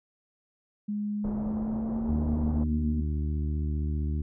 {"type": "tone with pitch glide", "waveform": "sine", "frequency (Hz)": [207.7, 233.1], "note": ["G#3", "A#3"], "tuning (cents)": [0, 0], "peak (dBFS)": -28, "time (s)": [0.88, 3.01], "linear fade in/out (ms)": 10, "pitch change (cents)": 200, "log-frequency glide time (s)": [1.2, 2.31]}
{"type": "low-pass noise", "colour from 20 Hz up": "pink", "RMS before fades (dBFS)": -38, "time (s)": [1.24, 2.64], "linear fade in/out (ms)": 5, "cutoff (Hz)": 870, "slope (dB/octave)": 24}
{"type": "harmonic tone", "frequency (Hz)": 75.3, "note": "D2", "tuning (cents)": 44, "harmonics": [1, 2, 3, 4, 5], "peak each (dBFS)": [-27, -35, -38, -41, -48], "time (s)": [2.08, 4.22], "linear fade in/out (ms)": 5}
{"effects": []}